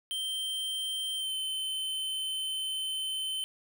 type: tone with pitch glide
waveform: square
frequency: 3136 to 3071 Hz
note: G7 to G7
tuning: 0 to -36 cents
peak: -32 dBFS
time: 0.11-3.44 s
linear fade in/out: 0 ms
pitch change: -36 cents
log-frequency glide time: 1.15-1.35 s
effects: 10-bit